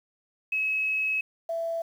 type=tone pair in turn; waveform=sine; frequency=2569 / 664.9 Hz; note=E7 / E5; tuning=-45 / +15 cents; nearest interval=octave + major seventh; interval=2340 cents; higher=first; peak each=-24 / -27 dBFS; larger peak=first; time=0.52-1.21 / 1.49-1.82 s; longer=first; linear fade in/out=5 ms; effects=9-bit